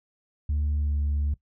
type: tone with pitch glide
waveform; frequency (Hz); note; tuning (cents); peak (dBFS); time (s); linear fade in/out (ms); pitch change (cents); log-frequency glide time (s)
sine; 74 to 72.69; D2 to D2; +14 to -17; -21; 0.49-1.34; 5; -31; 0.77-0.96
effects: noise-tail reverb RT60 0.1 s tail -19 dB re dry + tanh soft clip ceiling -21 dBFS